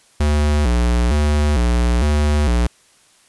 square tone with vibrato, 66.6 Hz, C2, 31 cents sharp, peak -14 dBFS, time 0.2-2.67 s, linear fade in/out 5 ms, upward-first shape square, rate 1.1 Hz, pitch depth 190 cents each way, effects white hiss -53 dBFS RMS until 3.28 s + resampled to 24000 Hz

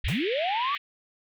white band-pass noise, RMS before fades -34 dBFS, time 0.04-0.78 s, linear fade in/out 10 ms, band 1800 to 3400 Hz, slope 48 dB/octave
sine linear sweep, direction up, 32.6 to 1188 Hz, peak -25 dBFS, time 0.04-0.75 s, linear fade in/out 0 ms
pink noise with exponential decay, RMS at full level -34 dBFS, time 0.08-0.26 s, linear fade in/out 5 ms, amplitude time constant 39 ms
effects none

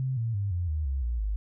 sine tone with pitch steps, 130.81 / 114.54 / 100.29 / 87.81 / 76.89 / 67.32 / 58.95 / 51.61 Hz, C3 / A#2 / G2 / F2 / D#2 / C2 / A#1 / G#1, 0 / -30 / +40 / +10 / -20 / +50 / +20 / -10 cents, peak -26 dBFS, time 0-1.36 s, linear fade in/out 0 ms, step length 170 ms, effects none

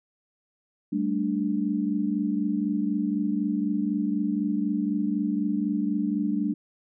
sine chord, G suspended second, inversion none, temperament equal, 196 / 220 / 293.7 Hz, G3 / A3 / D4, 0 / 0 / 0 cents, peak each -28 / -28 / -27 dBFS, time 0.92-6.54 s, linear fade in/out 10 ms, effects none

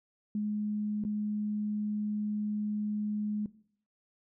sine tone with dropouts, 210 Hz, G#3, 19 cents sharp, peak -29 dBFS, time 0.35-3.46 s, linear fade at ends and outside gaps 2 ms, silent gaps 1.039-1.049 s, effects noise-tail reverb RT60 0.6 s tail -19 dB re dry

